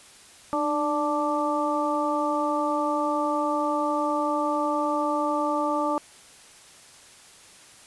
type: harmonic tone with a mistuned harmonic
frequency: 293.7 Hz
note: D4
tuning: in tune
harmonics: 1 / 2 / 3 / 4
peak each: -28 / -28 / -28 / -28 dBFS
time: 0.53-5.98 s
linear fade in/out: 0 ms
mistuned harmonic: 1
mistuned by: +47 cents
effects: white hiss -50 dBFS RMS until 7.86 s + resampled to 24000 Hz